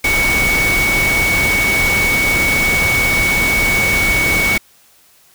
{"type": "tone in noise", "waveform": "sine", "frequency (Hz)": 2232, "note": "C#7", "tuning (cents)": 11, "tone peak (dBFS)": -13, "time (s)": [0.04, 4.58], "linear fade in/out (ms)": 5, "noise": "pink", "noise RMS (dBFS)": -19, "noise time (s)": [0.04, 4.58], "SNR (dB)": 3, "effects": ["white hiss -50 dBFS RMS until 5.34 s"]}